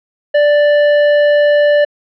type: tone with hard clipping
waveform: sine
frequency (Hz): 587.3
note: D5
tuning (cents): 0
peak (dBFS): -9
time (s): 0.34-1.85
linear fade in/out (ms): 10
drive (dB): 11
effects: low-pass 3000 Hz 12 dB/octave